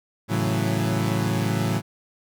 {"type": "chord", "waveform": "30% pulse", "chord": "F# minor seventh", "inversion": "first", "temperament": "equal", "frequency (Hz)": [110, 138.59, 164.81, 185], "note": ["A2", "C#3", "E3", "F#3"], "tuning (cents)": [0, 0, 0, 0], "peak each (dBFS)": [-22, -26, -25, -26], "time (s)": [0.28, 1.82], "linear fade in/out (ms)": 50, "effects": []}